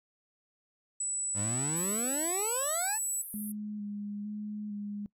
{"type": "tone", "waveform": "sine", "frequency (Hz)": 7910, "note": "B8", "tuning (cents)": 2, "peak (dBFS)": -30, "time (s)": [1, 3.22], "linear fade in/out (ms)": 5}
{"type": "exponential sweep", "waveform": "25% pulse", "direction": "up", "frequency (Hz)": [92.5, 909], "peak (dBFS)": -30, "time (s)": [1.34, 2.99], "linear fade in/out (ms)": 50}
{"type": "band-pass noise", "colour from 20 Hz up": "pink", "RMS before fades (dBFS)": -43, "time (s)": [1.76, 3.52], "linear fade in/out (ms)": 5, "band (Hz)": [9500, 14000], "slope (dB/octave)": 96}
{"type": "tone with vibrato", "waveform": "sine", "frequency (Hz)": 207.7, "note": "G#3", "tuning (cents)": 0, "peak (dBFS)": -35, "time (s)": [3.34, 5.06], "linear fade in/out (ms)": 0, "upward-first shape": "square", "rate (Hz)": 1.1, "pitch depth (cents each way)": 19}
{"effects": ["noise-tail reverb RT60 0.1 s tail -22 dB re dry"]}